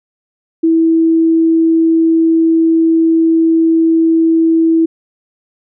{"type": "tone", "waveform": "sine", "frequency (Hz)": 326.6, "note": "E4", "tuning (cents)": -16, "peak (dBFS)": -7, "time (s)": [0.63, 4.86], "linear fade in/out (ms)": 10, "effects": []}